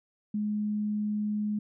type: tone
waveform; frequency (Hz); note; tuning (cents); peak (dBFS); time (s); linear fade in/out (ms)
sine; 210; G#3; +19; -27; 0.34-1.59; 5
effects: none